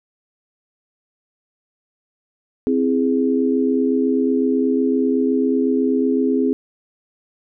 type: chord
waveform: sine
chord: C augmented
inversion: none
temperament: equal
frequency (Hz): 261.6 / 329.6 / 415.3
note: C4 / E4 / G#4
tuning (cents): 0 / 0 / 0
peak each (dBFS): -17 / -23 / -20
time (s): 2.67-6.53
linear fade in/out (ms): 0
effects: none